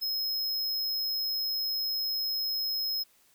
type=tone; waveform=square; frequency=5140 Hz; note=E8; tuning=45 cents flat; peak=-29 dBFS; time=0.01-3.04 s; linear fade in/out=20 ms; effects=white hiss -64 dBFS RMS until 3.34 s